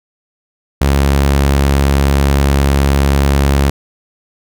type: tone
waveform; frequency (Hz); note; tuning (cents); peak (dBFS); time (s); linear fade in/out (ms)
sawtooth; 69.5; C#2; +5; -5; 0.81-3.7; 5
effects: none